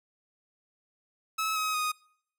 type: tone with pitch steps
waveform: sawtooth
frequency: 1295 / 1269.1 / 1243.7 Hz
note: E6 / D#6 / D#6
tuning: -31 / +34 / -1 cents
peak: -24 dBFS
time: 1.38-1.92 s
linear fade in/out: 10 ms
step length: 180 ms
effects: noise-tail reverb RT60 0.7 s tail -26 dB re dry